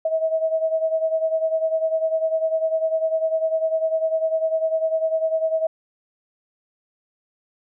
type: beating tone pair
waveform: sine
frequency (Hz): 640 / 650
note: D#5 / E5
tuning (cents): +49 / -24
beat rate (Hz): 10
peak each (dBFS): -20 / -25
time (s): 0.05-5.67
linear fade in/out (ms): 5
effects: none